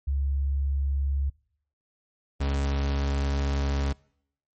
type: tone pair in turn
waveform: sine / 40% pulse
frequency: 69.3 / 69.67 Hz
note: C#2 / C#2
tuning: 0 / +9 cents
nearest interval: unison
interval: 9 cents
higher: second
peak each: -23 dBFS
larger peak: neither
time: 0.07-1.3 / 2.4-3.93 s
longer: second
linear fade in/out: 10 ms
effects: noise-tail reverb RT60 0.7 s tail -25 dB re dry + MP3 32 kbps